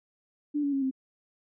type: tone with pitch steps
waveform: sine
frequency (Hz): 293.7 / 283.4 / 273.4 / 263.8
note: D4 / C#4 / C#4 / C4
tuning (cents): 0 / +38 / -24 / +14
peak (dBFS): -25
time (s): 0.54-0.912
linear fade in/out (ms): 20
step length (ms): 93
effects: none